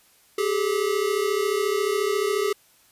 square tone pair together, 392 / 426.2 Hz, G4 / G#4, 0 / +45 cents, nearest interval minor second, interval 145 cents, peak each -25 dBFS, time 0.38-2.53 s, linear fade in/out 5 ms, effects white hiss -58 dBFS RMS until 2.91 s + resampled to 32000 Hz

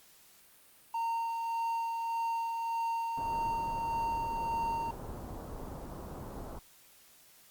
triangle tone with tremolo, 919 Hz, A#5, 25 cents flat, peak -28 dBFS, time 0.94-4.91 s, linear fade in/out 5 ms, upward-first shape sine, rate 1.7 Hz, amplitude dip 30%
pink low-pass noise, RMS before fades -43 dBFS, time 3.17-6.59 s, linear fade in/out 5 ms, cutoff 1100 Hz, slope 24 dB/octave
effects white hiss -60 dBFS RMS until 7.5 s + Opus 48 kbps

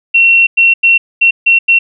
sine tone bursts at uneven times, 2723 Hz, F7, 44 cents flat, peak -4 dBFS, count 6, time 0.14-0.47 / 0.57-0.74 / 0.83-0.98 / 1.21-1.31 / 1.46-1.59 / 1.68-1.79 s, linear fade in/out 10 ms, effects none

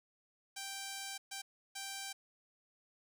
5% pulse tone bursts at uneven times, 784 Hz, G5, in tune, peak -30 dBFS, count 3, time 0.56-1.18 / 1.31-1.42 / 1.75-2.13 s, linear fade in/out 10 ms, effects none

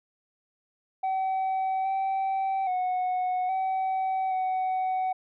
sine tone with pitch steps, 762 / 772 / 734 / 760 / 749 Hz, G5 / G5 / F#5 / F#5 / F#5, -49 / -27 / -14 / +46 / +21 cents, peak -22 dBFS, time 1.03-5.13 s, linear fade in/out 10 ms, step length 820 ms, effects tanh soft clip ceiling -24 dBFS

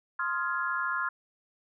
sine chord, F minor seventh, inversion second, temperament just, 1047.7 / 1257.2 / 1396.9 / 1676.3 Hz, C6 / Eb6 / F6 / Ab6, +2 / +18 / 0 / +16 cents, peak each -33 / -37 / -31 / -35 dBFS, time 0.19-1.09 s, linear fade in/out 5 ms, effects none

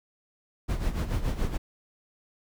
brown noise with tremolo, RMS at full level -25 dBFS, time 0.68-1.58 s, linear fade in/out 20 ms, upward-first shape sine, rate 7 Hz, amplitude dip 70%, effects none

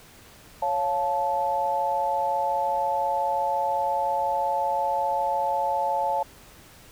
sine chord, Db augmented, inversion none, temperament equal with one note detuned, 554.4 / 698.5 / 872.9 Hz, Db5 / F5 / A5, 0 / 0 / -14 cents, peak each -29 / -29 / -24 dBFS, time 0.62-6.23 s, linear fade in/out 5 ms, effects pink hiss -50 dBFS RMS until 6.91 s

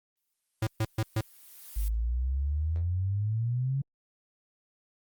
blue noise with exponential growth, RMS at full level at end -42 dBFS, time 0.17-1.88 s, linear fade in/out 0 ms, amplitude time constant 370 ms
square tone bursts, 109.9 Hz, A2, 2 cents flat, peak -25 dBFS, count 4, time 0.62-1.21 s, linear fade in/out 5 ms, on 50 ms, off 130 ms
sine exponential sweep, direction up, 50 to 140 Hz, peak -26 dBFS, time 1.76-3.82 s, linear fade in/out 10 ms
effects Opus 32 kbps

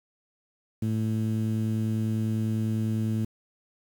sawtooth tone with low-pass filter, 110 Hz, A2, in tune, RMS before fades -27 dBFS, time 0.82-3.25 s, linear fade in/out 5 ms, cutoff 250 Hz, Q 2, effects 8-bit

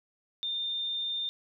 sine tone, 3613 Hz, A7, 45 cents sharp, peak -30 dBFS, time 0.43-1.29 s, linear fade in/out 0 ms, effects none

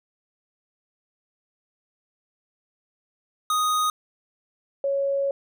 square / sine tone pair in turn, 1244.5 / 554.4 Hz, D#6 / C#5, 0 / 0 cents, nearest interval octave + major second, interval 1400 cents, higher first, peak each -21 dBFS, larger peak neither, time 3.5-3.9 / 4.84-5.31 s, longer second, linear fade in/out 2 ms, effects none

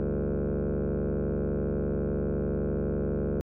sine tone with frequency modulation, 130.81 Hz, C3, in tune, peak -23 dBFS, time 0-3.41 s, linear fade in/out 0 ms, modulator 71.8 Hz, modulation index 5.3, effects tanh soft clip ceiling -25 dBFS

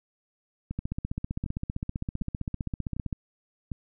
two click trains, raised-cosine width 5 ms, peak -20 / -18 dBFS, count 5 / 37, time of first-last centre 0.71-3.718 / 0.79-3.128 s, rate 1.33 / 15.4 Hz, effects none

